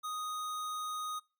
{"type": "tone", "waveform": "square", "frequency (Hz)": 1244.5, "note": "D#6", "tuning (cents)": 0, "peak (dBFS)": -37, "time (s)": [0.03, 1.2], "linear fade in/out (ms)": 20, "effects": ["noise-tail reverb RT60 0.3 s tail -24 dB re dry", "Opus 48 kbps"]}